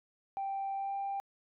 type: tone with pitch glide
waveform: sine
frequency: 784 to 791.3 Hz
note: G5 to G5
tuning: 0 to +16 cents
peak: -32 dBFS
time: 0.37-1.2 s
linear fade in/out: 0 ms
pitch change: +16 cents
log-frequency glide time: 0.76-0.94 s
effects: tanh soft clip ceiling -30 dBFS